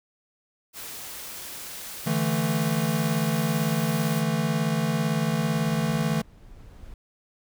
white noise, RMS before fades -38 dBFS, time 0.73-4.24 s, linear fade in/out 50 ms
square chord, D suspended second, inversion none, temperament equal, 146.83 / 164.81 / 220 Hz, D3 / E3 / A3, 0 / 0 / 0 cents, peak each -29 / -27 / -28 dBFS, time 2.06-6.22 s, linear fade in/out 10 ms
brown noise with exponential growth, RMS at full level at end -43 dBFS, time 2.8-6.94 s, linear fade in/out 2 ms, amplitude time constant 900 ms
effects none

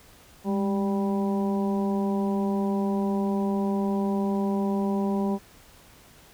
harmonic tone with a mistuned harmonic, 196 Hz, G3, in tune, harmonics 1 / 2 / 3 / 4 / 5, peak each -24 / -30 / -36 / -36 / -37 dBFS, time 0.44-5.39 s, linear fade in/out 50 ms, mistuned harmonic 1, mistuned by +51 cents, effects pink hiss -53 dBFS RMS until 6.33 s

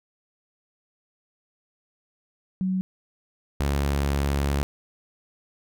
sine / sawtooth tone pair in turn, 187.1 / 70.43 Hz, F#3 / C#2, +20 / +28 cents, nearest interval octave + perfect fourth, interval 1692 cents, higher first, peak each -22 / -18 dBFS, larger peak second, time 2.61-2.81 / 3.6-4.63 s, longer second, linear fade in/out 0 ms, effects none

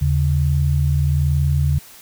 sine tone pair together, 78.84 / 140 Hz, D#2 / C#3, +23 / +18 cents, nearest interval minor seventh, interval 995 cents, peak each -17 dBFS, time 0.01-1.79 s, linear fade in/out 10 ms, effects white hiss -43 dBFS RMS until 2.01 s

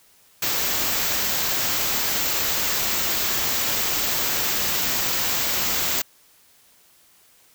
white band-stop noise, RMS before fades -23 dBFS, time 0.42-6.02 s, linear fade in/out 5 ms, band 8100 to 12000 Hz, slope 96 dB/octave, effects white hiss -56 dBFS RMS until 7.54 s

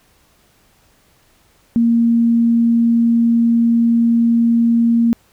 sine tone, 232.6 Hz, A#3, 4 cents flat, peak -10 dBFS, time 1.76-5.13 s, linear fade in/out 0 ms, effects pink hiss -55 dBFS RMS until 5.32 s

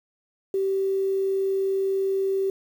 sine tone, 387.2 Hz, G4, 21 cents flat, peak -21 dBFS, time 0.54-2.5 s, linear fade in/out 2 ms, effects 8-bit

